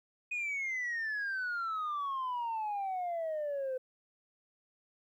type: exponential sweep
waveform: sine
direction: down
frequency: 2500 to 508 Hz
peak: -31 dBFS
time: 0.31-3.78 s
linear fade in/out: 10 ms
effects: tanh soft clip ceiling -31 dBFS + 12-bit